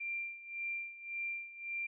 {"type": "tone with tremolo", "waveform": "sine", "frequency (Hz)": 2373, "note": "D7", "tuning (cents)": 17, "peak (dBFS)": -35, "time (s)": [0, 1.87], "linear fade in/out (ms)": 10, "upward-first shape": "sine", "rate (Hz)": 1.8, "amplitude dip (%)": 80, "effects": []}